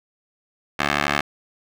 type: tone with band-pass filter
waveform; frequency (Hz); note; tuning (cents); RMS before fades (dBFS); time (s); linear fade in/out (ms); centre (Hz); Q
15% pulse; 72.3; D2; -27; -22; 0.79-1.21; 5; 1900; 1
effects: none